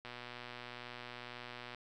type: click train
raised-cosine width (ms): 0.3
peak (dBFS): -30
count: 208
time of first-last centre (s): 0.05-1.747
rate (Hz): 122
effects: none